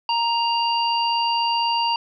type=harmonic tone; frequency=934 Hz; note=A#5; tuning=3 cents sharp; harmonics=1 / 3 / 5; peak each=-20 / -25 / -27 dBFS; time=0.09-1.96 s; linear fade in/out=2 ms; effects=none